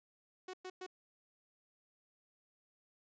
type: tone bursts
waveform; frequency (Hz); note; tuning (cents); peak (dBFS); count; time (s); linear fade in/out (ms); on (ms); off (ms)
sawtooth; 370; F#4; 0; -40; 3; 0.48-0.865; 5; 55; 110
effects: resampled to 16000 Hz